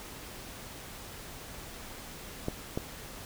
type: clicks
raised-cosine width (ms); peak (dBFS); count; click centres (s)
2; -17; 2; 2.484 / 2.775
effects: pink hiss -45 dBFS RMS until 3.25 s